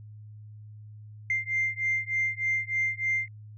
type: beating tone pair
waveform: sine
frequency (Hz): 2093 / 2096.3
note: C7 / C7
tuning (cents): 0 / +3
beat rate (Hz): 3.3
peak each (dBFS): -28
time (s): 1.3-3.28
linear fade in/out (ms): 2
effects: tanh soft clip ceiling -19 dBFS + added 106 Hz sine -43 dBFS peak until 3.57 s